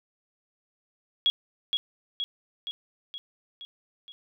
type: tone with echo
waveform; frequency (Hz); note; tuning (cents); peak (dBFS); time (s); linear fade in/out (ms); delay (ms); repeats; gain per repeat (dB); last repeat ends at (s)
sine; 3322; G#7; 0; -19; 1.26-1.3; 0; 470; 6; -4; 4.12
effects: none